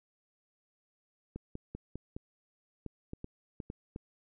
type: clicks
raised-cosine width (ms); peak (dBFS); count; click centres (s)
3; -27; 11; 1.36 / 1.554 / 1.75 / 1.956 / 2.165 / 2.863 / 3.134 / 3.244 / 3.602 / 3.701 / 3.961
effects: none

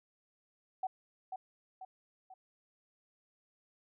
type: tone with echo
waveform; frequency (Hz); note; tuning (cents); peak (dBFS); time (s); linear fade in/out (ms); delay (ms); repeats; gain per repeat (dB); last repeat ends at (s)
sine; 753; F#5; +30; -32; 0.83-0.87; 5; 490; 3; -6; 2.34
effects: none

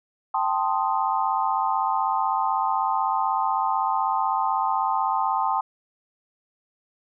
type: chord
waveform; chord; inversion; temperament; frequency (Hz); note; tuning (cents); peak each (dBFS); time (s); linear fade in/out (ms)
sine; A half-diminished seventh; third; equal; 784 / 880 / 1046.5 / 1244.5; G5 / A5 / C6 / Eb6; 0 / 0 / 0 / 0; -26 / -25 / -26 / -29; 0.34-5.61; 5
effects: none

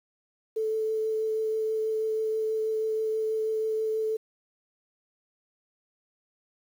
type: tone with vibrato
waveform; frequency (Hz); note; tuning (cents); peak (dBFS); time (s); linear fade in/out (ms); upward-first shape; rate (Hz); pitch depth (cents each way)
sine; 438.2; A4; -7; -25; 0.56-4.17; 10; triangle; 6.2; 12
effects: 9-bit

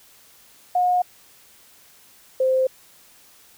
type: tone pair in turn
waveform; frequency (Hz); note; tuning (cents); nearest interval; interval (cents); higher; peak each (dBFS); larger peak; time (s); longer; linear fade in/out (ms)
sine; 721 / 520.9; F#5 / C5; -45 / -8; tritone; 563; first; -16; neither; 0.75-1.02 / 2.4-2.67; neither; 5
effects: white hiss -52 dBFS RMS until 3.57 s

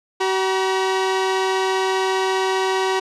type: tone pair together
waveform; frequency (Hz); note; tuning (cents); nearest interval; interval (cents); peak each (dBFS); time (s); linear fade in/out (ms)
sawtooth; 379.4 / 956; F#4 / A#5; +43 / +43; octave + major third; 1600; -15 / -20; 0.2-3; 10
effects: low-pass 6000 Hz 12 dB/octave

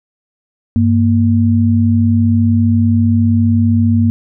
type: tone pair together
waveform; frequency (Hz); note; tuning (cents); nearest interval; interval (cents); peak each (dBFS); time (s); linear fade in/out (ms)
sine; 98 / 233.1; G2 / A#3; 0 / 0; octave + minor third; 1500; -11; 0.76-4.1; 0
effects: none

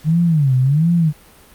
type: tone with vibrato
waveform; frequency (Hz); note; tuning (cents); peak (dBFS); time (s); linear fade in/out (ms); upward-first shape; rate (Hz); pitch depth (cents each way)
sine; 148.5; D3; +20; -11; 0.04-1.13; 50; sine; 1.4; 260
effects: pink hiss -46 dBFS RMS until 1.54 s + Opus 48 kbps

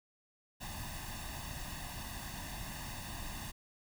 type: noise with comb filter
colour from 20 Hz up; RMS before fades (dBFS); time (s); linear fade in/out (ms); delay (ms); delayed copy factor
pink; -43; 0.6-3.52; 20; 1.1; +0.8
effects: none

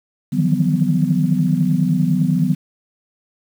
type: tone cluster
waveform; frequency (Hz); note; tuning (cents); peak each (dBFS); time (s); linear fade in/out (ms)
sine; 151.4 / 161.4 / 175.2 / 189.3 / 248.9; D#3 / E3 / F3 / F#3 / B3; -47 / -36 / +6 / +40 / +14; -20; 0.32-2.55; 20
effects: tanh soft clip ceiling -2 dBFS + 7-bit

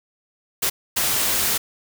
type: noise bursts at uneven times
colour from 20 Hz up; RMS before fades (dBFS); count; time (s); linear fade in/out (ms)
white; -21; 2; 0.62-0.7 / 0.96-1.58; 10
effects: none

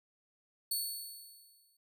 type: tone with exponential decay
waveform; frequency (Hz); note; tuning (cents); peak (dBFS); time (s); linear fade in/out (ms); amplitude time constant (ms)
10% pulse; 4435; C#8; 0; -24; 0.71-1.77; 5; 230
effects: none

